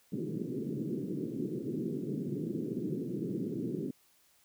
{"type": "band-pass noise", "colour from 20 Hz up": "white", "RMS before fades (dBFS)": -36, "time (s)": [0.12, 3.91], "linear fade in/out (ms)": 5, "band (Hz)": [130, 390], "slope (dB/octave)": 48, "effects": ["white hiss -67 dBFS RMS until 4.44 s"]}